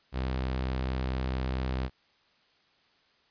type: tone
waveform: sawtooth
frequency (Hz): 64.5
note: C2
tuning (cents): -24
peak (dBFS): -25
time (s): 0.12-1.9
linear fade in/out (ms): 50
effects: white hiss -66 dBFS RMS until 3.3 s + resampled to 11025 Hz